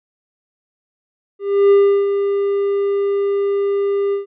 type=tone with ADSR envelope; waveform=triangle; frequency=400 Hz; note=G4; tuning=35 cents sharp; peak=-5 dBFS; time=1.39-4.26 s; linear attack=320 ms; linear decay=350 ms; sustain=-8 dB; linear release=130 ms; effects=resampled to 8000 Hz